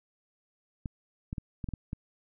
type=clicks; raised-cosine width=5 ms; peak=-22 dBFS; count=7; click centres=0.858 / 1.329 / 1.382 / 1.642 / 1.688 / 1.737 / 1.931 s; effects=none